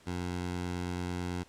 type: tone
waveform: 15% pulse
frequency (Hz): 89.1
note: F2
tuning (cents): +35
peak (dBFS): -27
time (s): 0.06-1.44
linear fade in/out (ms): 20
effects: pink hiss -60 dBFS RMS until 1.48 s + low-pass 9000 Hz 12 dB/octave